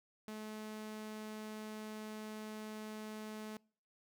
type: tone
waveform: sawtooth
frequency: 215.3 Hz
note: A3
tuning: 37 cents flat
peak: -40 dBFS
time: 0.28-3.57 s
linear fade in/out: 0 ms
effects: noise-tail reverb RT60 0.5 s tail -26 dB re dry